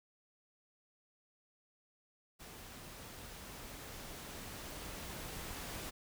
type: noise with level ramp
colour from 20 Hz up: pink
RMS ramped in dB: -52 to -44 dBFS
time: 2.39-5.91 s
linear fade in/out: 20 ms
effects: none